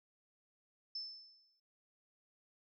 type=tone with exponential decay; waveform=sine; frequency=5274 Hz; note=E8; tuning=in tune; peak=-38 dBFS; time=0.95-1.6 s; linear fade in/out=5 ms; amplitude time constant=140 ms; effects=none